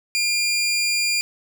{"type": "tone", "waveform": "20% pulse", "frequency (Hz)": 2400, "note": "D7", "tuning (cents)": 37, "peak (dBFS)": -14, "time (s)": [0.15, 1.21], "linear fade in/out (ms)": 0, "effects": []}